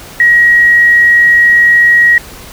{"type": "tone", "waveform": "sine", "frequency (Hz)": 1900, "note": "A#6", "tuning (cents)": 33, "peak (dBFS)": -3, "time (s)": [0.2, 2.18], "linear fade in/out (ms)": 2, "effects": ["pink hiss -31 dBFS RMS until 2.52 s"]}